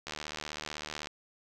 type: click train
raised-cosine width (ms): 0.2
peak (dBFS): -20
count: 77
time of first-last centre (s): 0.07-1.071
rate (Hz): 75.9
effects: none